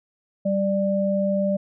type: tone pair together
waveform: sine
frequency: 195.34 / 592 Hz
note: G3 / D5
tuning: -6 / +14 cents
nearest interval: octave + perfect fifth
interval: 1920 cents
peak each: -22 dBFS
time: 0.45-1.57 s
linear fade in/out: 10 ms
effects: none